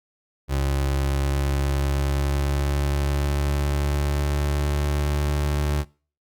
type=tone with pitch glide; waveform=30% pulse; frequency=69 to 73.1 Hz; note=C#2 to D2; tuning=-7 to -7 cents; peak=-18 dBFS; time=0.48-5.85 s; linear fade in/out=50 ms; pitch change=+100 cents; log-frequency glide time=0.99-5.31 s; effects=noise-tail reverb RT60 0.4 s tail -23 dB re dry + Opus 48 kbps